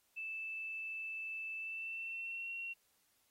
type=tone with pitch glide; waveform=sine; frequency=2637 to 2733 Hz; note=E7 to F7; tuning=0 to -38 cents; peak=-40 dBFS; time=0.16-2.74 s; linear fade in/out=20 ms; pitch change=+62 cents; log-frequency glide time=1.56-2.52 s; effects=white hiss -75 dBFS RMS until 3.3 s + AAC 48 kbps